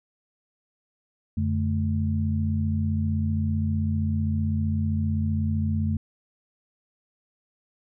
sine tone cluster, 89.9 / 145.4 / 217.8 Hz, F#2 / D3 / A3, -49 / -17 / -17 cents, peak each -24 / -31 / -27 dBFS, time 1.37-5.97 s, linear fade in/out 5 ms, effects none

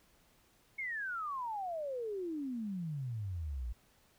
sine exponential sweep, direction down, 2215 to 55 Hz, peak -36 dBFS, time 0.78-3.73 s, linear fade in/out 10 ms, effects pink hiss -68 dBFS RMS until 4.18 s

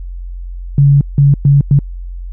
sine tone bursts at uneven times, 140.8 Hz, C#3, 27 cents sharp, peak -4 dBFS, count 4, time 0.78-1.01 / 1.18-1.34 / 1.45-1.61 / 1.71-1.79 s, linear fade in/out 2 ms, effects added 44 Hz sine -22 dBFS peak until 2.32 s

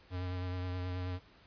square tone with vibrato, 90.8 Hz, F#2, 32 cents flat, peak -36 dBFS, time 0.1-1.2 s, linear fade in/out 50 ms, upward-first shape triangle, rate 9.4 Hz, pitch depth 26 cents each way, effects pink hiss -61 dBFS RMS until 1.46 s + resampled to 11025 Hz

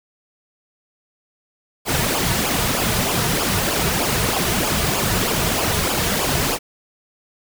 pink noise with flanger, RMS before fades -20 dBFS, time 1.85-6.59 s, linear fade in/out 50 ms, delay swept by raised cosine 0.49 to 3.79 ms, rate 3.2 Hz, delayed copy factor -0.7, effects none

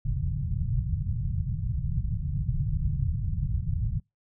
white low-pass noise, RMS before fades -28 dBFS, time 0.05-4 s, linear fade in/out 10 ms, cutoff 150 Hz, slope 48 dB/octave, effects noise-tail reverb RT60 0.2 s tail -26 dB re dry

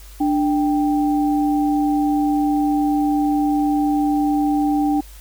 sine tone pair together, 295.1 / 785.3 Hz, D4 / G5, +8 / +3 cents, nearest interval octave + perfect fourth, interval 1695 cents, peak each -16 / -22 dBFS, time 0.2-5.01 s, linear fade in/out 10 ms, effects added 50 Hz sine -38 dBFS peak until 5.2 s + white hiss -46 dBFS RMS until 5.2 s

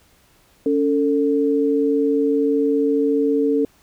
sine tone pair together, 281.2 / 446.4 Hz, C#4 / A4, +25 / +25 cents, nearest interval minor sixth, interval 800 cents, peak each -18 dBFS, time 0.66-3.65 s, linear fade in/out 2 ms, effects pink hiss -56 dBFS RMS until 3.82 s

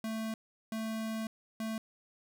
square tone bursts at uneven times, 221.5 Hz, A3, 12 cents sharp, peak -35 dBFS, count 3, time 0.04-0.34 / 0.72-1.27 / 1.6-1.78 s, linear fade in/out 2 ms, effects none

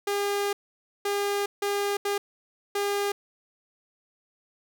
sawtooth tone bursts at uneven times, 404.5 Hz, G#4, 46 cents flat, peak -21 dBFS, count 5, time 0.07-0.53 / 1.05-1.46 / 1.62-1.97 / 2.05-2.18 / 2.75-3.12 s, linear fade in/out 5 ms, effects none

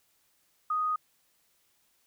sine tone, 1244.5 Hz, D#6, in tune, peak -26 dBFS, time 0.7-0.96 s, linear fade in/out 5 ms, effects white hiss -70 dBFS RMS until 2.06 s

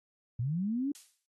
sine linear sweep, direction up, 110 to 293.7 Hz, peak -29 dBFS, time 0.39-0.92 s, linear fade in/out 5 ms
violet noise with exponential decay, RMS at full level -38 dBFS, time 0.95-1.26 s, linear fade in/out 0 ms, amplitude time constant 66 ms
effects low-pass 8000 Hz 12 dB/octave + AAC 32 kbps

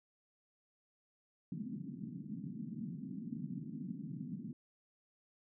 white band-pass noise, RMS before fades -44 dBFS, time 1.52-4.53 s, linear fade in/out 2 ms, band 140 to 260 Hz, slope 48 dB/octave, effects none

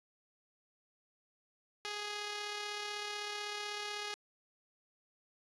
5% pulse tone with amplitude modulation, 415.3 Hz, G#4, in tune, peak -26 dBFS, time 1.85-4.14 s, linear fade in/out 0 ms, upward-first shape sine, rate 36 Hz, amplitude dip 30%, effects resampled to 22050 Hz

